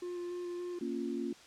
triangle tone with vibrato, 352.8 Hz, F4, 18 cents sharp, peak -35 dBFS, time 0.02-0.79 s, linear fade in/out 5 ms, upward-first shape square, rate 3.5 Hz, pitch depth 10 cents each way
sine chord, Bb minor, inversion none, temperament equal, 233.1 / 277.2 / 349.2 Hz, Bb3 / Db4 / F4, 0 / 0 / 0 cents, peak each -38 dBFS, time 0.81-1.33 s, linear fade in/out 5 ms
effects white hiss -56 dBFS RMS until 1.46 s + low-pass 6000 Hz 12 dB/octave

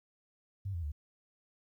sine tone with pitch steps, 98 / 84.82 / 73.42 Hz, G2 / E2 / D2, 0 / +50 / 0 cents, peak -34 dBFS, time 0.65-0.92 s, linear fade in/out 10 ms, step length 90 ms, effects 12-bit

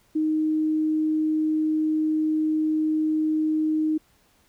sine tone, 311.1 Hz, D#4, in tune, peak -20 dBFS, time 0.15-3.98 s, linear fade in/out 10 ms, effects pink hiss -62 dBFS RMS until 4.48 s

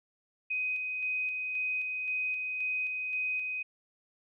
sine tone with tremolo, 2509 Hz, D#7, 14 cents sharp, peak -29 dBFS, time 0.5-3.63 s, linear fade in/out 10 ms, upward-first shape square, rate 1.9 Hz, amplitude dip 30%, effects none

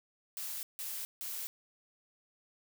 blue noise bursts, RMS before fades -40 dBFS, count 3, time 0.37-1.47 s, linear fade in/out 0 ms, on 260 ms, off 160 ms, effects none

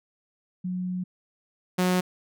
sine / sawtooth tone pair in turn, 182.1 / 182.1 Hz, F#3 / F#3, -27 / -27 cents, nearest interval unison, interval 0 cents, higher neither, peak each -27 / -17 dBFS, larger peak second, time 0.64-1.04 / 1.78-2.01 s, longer first, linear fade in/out 10 ms, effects none

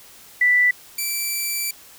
sine / 5% pulse tone pair in turn, 1975.5 / 2331 Hz, B6 / D7, 0 / -14 cents, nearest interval minor third, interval 286 cents, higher second, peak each -13 dBFS, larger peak neither, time 0.41-0.71 / 0.98-1.71 s, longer second, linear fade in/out 5 ms, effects white hiss -46 dBFS RMS until 1.98 s

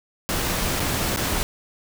pink noise with dropouts, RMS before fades -24 dBFS, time 0.29-1.43 s, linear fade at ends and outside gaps 0 ms, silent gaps 0.797-0.802 / 1.162-1.172 s, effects none

